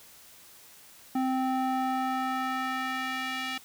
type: tone with band-pass filter sweep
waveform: square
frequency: 260.3 Hz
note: C4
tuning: 9 cents flat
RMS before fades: -30 dBFS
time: 1.15-3.58 s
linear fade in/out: 5 ms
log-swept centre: 530 to 2700 Hz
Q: 1.3
effects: white hiss -53 dBFS RMS until 3.64 s